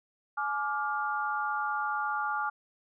sine chord, D diminished, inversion second, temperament just, 845.8 / 1174.7 / 1409.6 Hz, Ab5 / D6 / F6, +31 / 0 / +16 cents, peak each -33 dBFS, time 0.37-2.5 s, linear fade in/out 10 ms, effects none

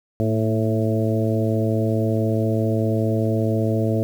harmonic tone with a mistuned harmonic, 110 Hz, A2, in tune, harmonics 1 / 2 / 3 / 4 / 5 / 6, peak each -21 / -24 / -26 / -27 / -28 / -29 dBFS, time 0.2-4.03 s, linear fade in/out 0 ms, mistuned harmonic 2, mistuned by +36 cents, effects 8-bit

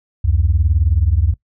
sine beating tone pair, 69.3 / 88.3 Hz, C#2 / F2, 0 / +20 cents, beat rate 19 Hz, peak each -14 dBFS, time 0.24-1.34 s, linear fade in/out 10 ms, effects noise-tail reverb RT60 0.1 s tail -19 dB re dry + tanh soft clip ceiling -4 dBFS

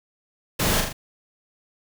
pink noise with echo, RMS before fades -23 dBFS, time 0.59-0.81 s, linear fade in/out 10 ms, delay 40 ms, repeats 3, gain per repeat -4 dB, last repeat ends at 0.93 s, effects none

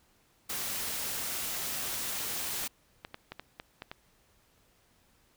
white noise, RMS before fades -35 dBFS, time 0.49-2.68 s, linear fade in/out 10 ms
clicks, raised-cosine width 0.3 ms, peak -24 dBFS, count 8, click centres 2.639 / 3.049 / 3.144 / 3.32 / 3.396 / 3.599 / 3.821 / 3.915 s
effects pink hiss -67 dBFS RMS until 5.36 s

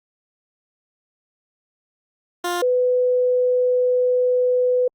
15% pulse / sine tone pair in turn, 351.8 / 499.2 Hz, F4 / B4, +13 / +19 cents, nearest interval tritone, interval 606 cents, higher second, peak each -15 dBFS, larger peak neither, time 2.44-2.62 / 2.62-4.88 s, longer second, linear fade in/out 5 ms, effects Opus 48 kbps

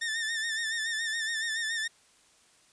sawtooth tone with vibrato, 1799 Hz, A6, 38 cents sharp, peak -26 dBFS, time 0.01-1.88 s, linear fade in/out 10 ms, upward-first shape sine, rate 7.1 Hz, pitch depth 57 cents each way, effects white hiss -62 dBFS RMS until 2.72 s + resampled to 22050 Hz

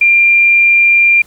sine tone, 2386 Hz, D7, 27 cents sharp, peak -5 dBFS, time 0.01-1.22 s, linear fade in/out 5 ms, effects pink hiss -45 dBFS RMS until 1.26 s

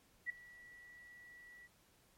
sine tone with ADSR envelope, 1945 Hz, B6, 27 cents flat, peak -34 dBFS, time 0.26-1.68 s, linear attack 36 ms, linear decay 8 ms, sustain -21 dB, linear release 28 ms, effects pink hiss -70 dBFS RMS until 2.17 s + MP3 64 kbps

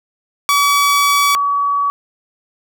sawtooth / sine tone pair in turn, 1141 / 1135.9 Hz, C#6 / C#6, +50 / +42 cents, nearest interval unison, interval 8 cents, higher first, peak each -7 / -13 dBFS, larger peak first, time 0.49-1.35 / 1.35-1.9 s, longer first, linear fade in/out 0 ms, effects none

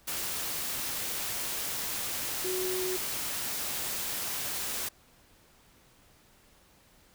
sine tone in noise, 370 Hz, F#4, in tune, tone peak -31 dBFS, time 2.44-2.97 s, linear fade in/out 10 ms, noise white, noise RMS -34 dBFS, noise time 0.07-4.89 s, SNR 0 dB, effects pink hiss -61 dBFS RMS until 7.14 s

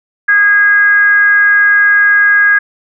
sine tone with frequency modulation, 1642 Hz, G#6, 20 cents flat, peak -5 dBFS, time 0.28-2.59 s, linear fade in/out 10 ms, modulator 406 Hz, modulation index 0.35, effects none

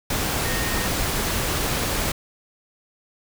sine tone in noise, 1848 Hz, A#6, 16 cents flat, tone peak -31 dBFS, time 0.45-0.87 s, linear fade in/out 5 ms, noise pink, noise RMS -24 dBFS, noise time 0.1-2.12 s, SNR -10 dB, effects none

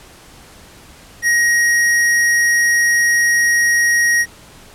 square tone, 1885 Hz, A#6, 19 cents sharp, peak -12 dBFS, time 1.22-4.26 s, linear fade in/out 50 ms, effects pink hiss -42 dBFS RMS until 4.74 s + low-pass 12000 Hz 12 dB/octave

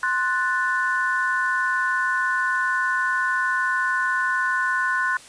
sine chord, F# diminished, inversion second, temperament equal, 1046.5 / 1480 / 1760 Hz, C6 / F#6 / A6, 0 / 0 / 0 cents, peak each -25 / -22 / -27 dBFS, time 0.03-5.17 s, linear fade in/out 2 ms, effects white hiss -45 dBFS RMS until 5.28 s + resampled to 22050 Hz

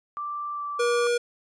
sine tone with pitch glide, 1174.7 to 1164.6 Hz, D6 to D6, 0 to -15 cents, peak -29 dBFS, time 0.17-1.07 s, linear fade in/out 0 ms, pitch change -15 cents, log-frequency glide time 0.53-0.63 s
square tone, 479.1 Hz, A#4, 47 cents sharp, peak -22 dBFS, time 0.79-1.18 s, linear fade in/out 10 ms
effects resampled to 22050 Hz

